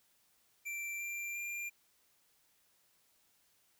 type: tone with pitch steps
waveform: square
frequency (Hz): 2349 / 2369 / 2390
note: D7 / D7 / D7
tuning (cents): 0 / +14 / +30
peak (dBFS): -39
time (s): 0.65-1.7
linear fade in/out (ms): 20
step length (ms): 350
effects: white hiss -72 dBFS RMS until 3.79 s